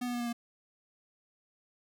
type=tone with pitch steps; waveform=square; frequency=246.9 / 244.1 / 241.3 / 238.5 / 235.8 Hz; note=B3 / B3 / B3 / A#3 / A#3; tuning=0 / -20 / -40 / +40 / +20 cents; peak=-33 dBFS; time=0.01-0.33 s; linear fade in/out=10 ms; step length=64 ms; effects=none